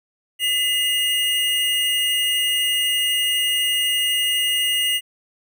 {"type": "tone pair together", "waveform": "square", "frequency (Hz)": [2017, 2852], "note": ["B6", "F7"], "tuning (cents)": [36, 36], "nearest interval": "tritone", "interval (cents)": 600, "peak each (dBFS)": [-28, -19], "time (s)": [0.39, 5.01], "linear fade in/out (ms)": 50, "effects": []}